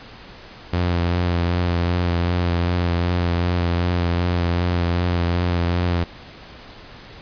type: tone with vibrato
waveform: sawtooth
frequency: 87.31 Hz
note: F2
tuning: in tune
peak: -14 dBFS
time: 0.73-6.04 s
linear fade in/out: 5 ms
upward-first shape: sine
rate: 2.6 Hz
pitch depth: 27 cents each way
effects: pink hiss -41 dBFS RMS until 7.21 s + resampled to 11025 Hz